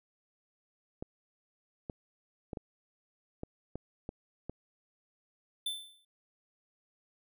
clicks, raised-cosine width 2 ms, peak -25 dBFS, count 8, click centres 1.025 / 1.898 / 2.532 / 2.572 / 3.434 / 3.756 / 4.091 / 4.496 s
square tone with exponential decay, 3534 Hz, A7, 7 cents sharp, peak -31 dBFS, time 5.66-6.05 s, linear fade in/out 5 ms, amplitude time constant 83 ms
effects none

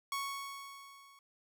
sawtooth tone with level ramp, 1108.7 Hz, C#6, in tune, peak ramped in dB -30 to -55 dBFS, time 0.12-1.19 s, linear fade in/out 2 ms, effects none

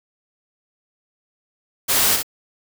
white noise with echo, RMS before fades -18 dBFS, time 1.88-2.17 s, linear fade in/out 20 ms, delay 61 ms, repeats 1, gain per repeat -5 dB, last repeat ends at 2.231 s, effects none

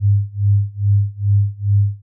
sine tone with tremolo, 101.3 Hz, G#2, 43 cents flat, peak -9 dBFS, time 0-2.02 s, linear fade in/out 50 ms, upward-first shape sine, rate 2.4 Hz, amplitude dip 95%, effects none

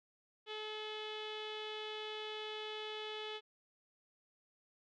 sawtooth tone with low-pass filter, 429.3 Hz, A4, 43 cents flat, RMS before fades -44 dBFS, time 0.46-3.41 s, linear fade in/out 50 ms, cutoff 3300 Hz, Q 5.9, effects none

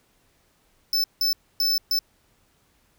square tone bursts at uneven times, 5274 Hz, E8, in tune, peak -20 dBFS, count 4, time 0.93-1.04 / 1.21-1.33 / 1.6-1.78 / 1.91-1.99 s, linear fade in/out 2 ms, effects pink hiss -64 dBFS RMS until 2.98 s

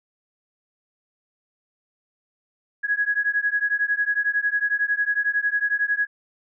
sine beating tone pair, 1661.2 / 1672.2 Hz, G#6 / G#6, 0 / +11 cents, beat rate 11 Hz, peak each -23 dBFS, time 2.83-6.07 s, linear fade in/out 20 ms, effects none

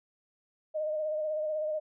sine tone with vibrato, 616 Hz, D#5, 17 cents flat, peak -29 dBFS, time 0.74-1.8 s, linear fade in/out 20 ms, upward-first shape sine, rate 16 Hz, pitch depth 33 cents each way, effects none

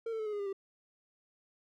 triangle tone with pitch steps, 456.8 / 445.1 / 433.7 / 422.5 / 411.7 / 401.1 / 390.8 Hz, A#4 / A4 / A4 / G#4 / G#4 / G4 / G4, -35 / +20 / -25 / +30 / -15 / +40 / -5 cents, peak -32 dBFS, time 0.06-0.529 s, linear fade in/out 5 ms, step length 67 ms, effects none

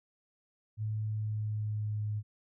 sine tone with pitch glide, 107.9 to 105.68 Hz, A2 to G#2, -33 to +31 cents, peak -31 dBFS, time 0.77-2.23 s, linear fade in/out 50 ms, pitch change -36 cents, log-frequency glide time 0.97-2.05 s, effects none

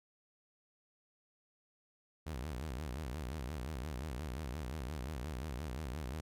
sawtooth tone with vibrato, 69.1 Hz, C#2, 5 cents flat, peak -35 dBFS, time 2.26-6.21 s, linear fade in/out 10 ms, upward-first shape sine, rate 5.7 Hz, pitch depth 270 cents each way, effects MP3 96 kbps

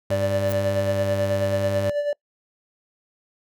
sawtooth tone with vibrato, 100 Hz, G2, 35 cents sharp, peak -21 dBFS, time 0.1-1.9 s, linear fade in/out 5 ms, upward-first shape sine, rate 10 Hz, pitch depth 16 cents each way
triangle tone with tremolo, 583 Hz, D5, 13 cents flat, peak -17 dBFS, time 0.11-2.13 s, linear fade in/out 2 ms, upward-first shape sine, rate 9.2 Hz, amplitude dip 55%
violet noise with exponential growth, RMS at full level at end -29 dBFS, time 0.45-0.52 s, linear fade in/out 1 ms, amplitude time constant 15 ms
effects noise-tail reverb RT60 0.1 s tail -25 dB re dry

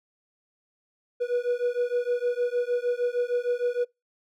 triangle beating tone pair, 483.7 / 490.2 Hz, B4 / B4, -36 / -13 cents, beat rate 6.5 Hz, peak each -25 dBFS, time 1.2-3.85 s, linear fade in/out 20 ms, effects noise-tail reverb RT60 0.2 s tail -24 dB re dry

